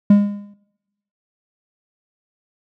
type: tone with exponential decay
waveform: triangle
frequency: 203.9 Hz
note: G#3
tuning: 32 cents flat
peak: -3 dBFS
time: 0.1-0.54 s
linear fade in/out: 5 ms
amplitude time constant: 94 ms
effects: noise-tail reverb RT60 1.0 s tail -23 dB re dry